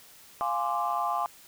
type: chord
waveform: sine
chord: D half-diminished seventh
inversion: first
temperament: equal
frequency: 698.5 / 830.6 / 1046.5 / 1174.7 Hz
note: F5 / Ab5 / C6 / D6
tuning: 0 / 0 / 0 / 0 cents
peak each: -31 dBFS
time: 0.41-1.26 s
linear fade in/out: 0 ms
effects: tanh soft clip ceiling -17 dBFS + white hiss -53 dBFS RMS until 1.47 s